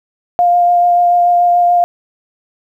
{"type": "tone with vibrato", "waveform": "sine", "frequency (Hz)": 703, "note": "F5", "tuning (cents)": 11, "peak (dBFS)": -7, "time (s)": [0.39, 1.84], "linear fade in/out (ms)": 0, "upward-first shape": "sine", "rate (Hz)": 6.9, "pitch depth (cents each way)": 11, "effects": ["8-bit"]}